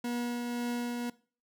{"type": "tone with tremolo", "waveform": "40% pulse", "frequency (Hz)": 240.7, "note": "B3", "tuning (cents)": -44, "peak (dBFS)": -30, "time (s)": [0.04, 1.1], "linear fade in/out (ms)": 5, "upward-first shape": "triangle", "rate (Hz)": 1.9, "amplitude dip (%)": 30, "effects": ["noise-tail reverb RT60 0.4 s tail -20 dB re dry"]}